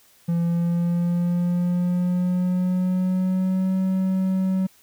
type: tone with pitch glide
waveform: triangle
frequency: 169.9 to 188.52 Hz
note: F3 to F#3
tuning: -47 to +33 cents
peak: -17 dBFS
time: 0.28-4.67 s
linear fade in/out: 10 ms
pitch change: +180 cents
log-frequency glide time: 0.42-3.75 s
effects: white hiss -56 dBFS RMS until 4.82 s